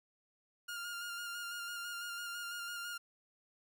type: tone with vibrato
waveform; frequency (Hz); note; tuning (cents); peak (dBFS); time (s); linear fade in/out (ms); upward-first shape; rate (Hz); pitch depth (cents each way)
sawtooth; 1410; F6; +16; -37; 0.68-2.98; 10; square; 6; 20
effects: none